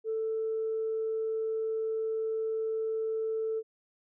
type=tone; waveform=sine; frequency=442.8 Hz; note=A4; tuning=11 cents sharp; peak=-28 dBFS; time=0.04-3.63 s; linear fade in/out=50 ms; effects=tanh soft clip ceiling -24 dBFS